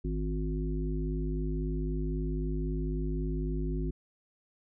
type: harmonic tone with a mistuned harmonic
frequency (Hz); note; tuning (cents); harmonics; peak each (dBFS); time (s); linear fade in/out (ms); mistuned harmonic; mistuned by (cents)
51.91; G#1; 0; 1 / 3 / 5 / 7; -31 / -36 / -38 / -39; 0.04-3.91; 10; 7; -27
effects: none